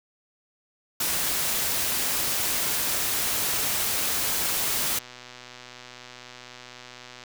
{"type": "noise", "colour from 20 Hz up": "white", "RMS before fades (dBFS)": -26, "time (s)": [1, 4.99], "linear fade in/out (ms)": 5}
{"type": "click train", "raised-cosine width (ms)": 0.2, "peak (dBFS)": -25, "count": 483, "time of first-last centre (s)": [3.35, 7.237], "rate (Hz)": 124}
{"effects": []}